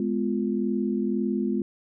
sine chord, F diminished, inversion first, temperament just, 209.5 / 251.4 / 349.2 Hz, Ab3 / Cb4 / F4, +15 / +31 / 0 cents, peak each -26 / -28 / -29 dBFS, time 0-1.62 s, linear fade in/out 2 ms, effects none

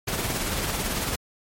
pink noise with tremolo, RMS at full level -26 dBFS, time 0.07-1.16 s, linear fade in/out 10 ms, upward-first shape sine, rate 18 Hz, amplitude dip 35%, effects MP3 64 kbps

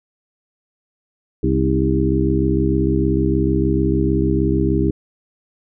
harmonic tone with a mistuned harmonic, 66.6 Hz, C2, 31 cents sharp, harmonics 1 / 2 / 3 / 4 / 5 / 6, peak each -21 / -21 / -23 / -23 / -20 / -22 dBFS, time 1.43-4.91 s, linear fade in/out 5 ms, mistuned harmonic 5, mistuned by -55 cents, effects none

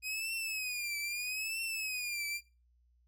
sawtooth tone with vibrato, 2503 Hz, D#7, 10 cents sharp, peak -32 dBFS, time 0.02-2.41 s, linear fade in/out 50 ms, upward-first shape triangle, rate 0.78 Hz, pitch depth 140 cents each way, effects noise-tail reverb RT60 0.3 s tail -20 dB re dry + added 60 Hz sine -66 dBFS peak until 3.07 s

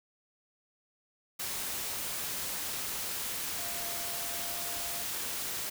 sine tone in noise, 690 Hz, F5, 21 cents flat, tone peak -46 dBFS, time 3.58-5.03 s, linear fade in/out 10 ms, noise white, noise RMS -36 dBFS, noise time 1.39-5.7 s, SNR -13 dB, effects none

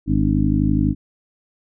harmonic tone with a mistuned harmonic, 51.91 Hz, G#1, in tune, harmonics 1 / 2 / 3 / 4 / 5 / 6, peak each -22 / -22 / -22 / -22 / -22 / -22 dBFS, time 0.06-0.95 s, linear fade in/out 50 ms, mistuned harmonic 6, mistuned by -61 cents, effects none

